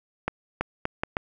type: accelerating click train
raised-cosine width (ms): 0.5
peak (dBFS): -10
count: 5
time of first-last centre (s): 0.28-1.169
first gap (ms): 330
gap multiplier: 0.74
effects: none